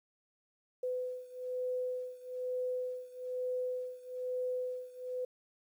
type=beating tone pair; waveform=sine; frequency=503 / 504.1 Hz; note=B4 / B4; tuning=+32 / +35 cents; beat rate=1.1 Hz; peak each=-37 / -39 dBFS; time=0.83-5.25 s; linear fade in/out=5 ms; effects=11-bit